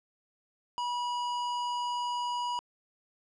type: tone with hard clipping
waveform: triangle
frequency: 971 Hz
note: B5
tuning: 30 cents flat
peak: -32 dBFS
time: 0.78-2.59 s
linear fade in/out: 0 ms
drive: 18 dB
effects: low-pass 7000 Hz 12 dB/octave